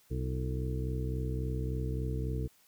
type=harmonic tone with a mistuned harmonic; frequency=63.6 Hz; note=C2; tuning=48 cents flat; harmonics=1 / 2 / 3 / 4 / 5 / 6 / 7; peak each=-34 / -35 / -44 / -46 / -43 / -50 / -42 dBFS; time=0.1-2.48 s; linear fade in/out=20 ms; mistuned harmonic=6; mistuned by=-90 cents; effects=white hiss -65 dBFS RMS until 2.67 s